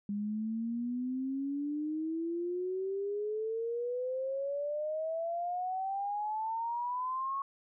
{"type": "exponential sweep", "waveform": "sine", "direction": "up", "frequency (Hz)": [201.8, 1107], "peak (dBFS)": -32, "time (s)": [0.09, 7.42], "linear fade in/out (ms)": 2, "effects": []}